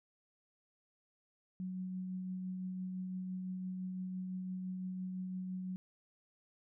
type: tone with tremolo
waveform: sine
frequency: 185 Hz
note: F#3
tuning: in tune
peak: -37 dBFS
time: 1.6-5.76 s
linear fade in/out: 0 ms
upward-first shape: triangle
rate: 5.9 Hz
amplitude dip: 25%
effects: none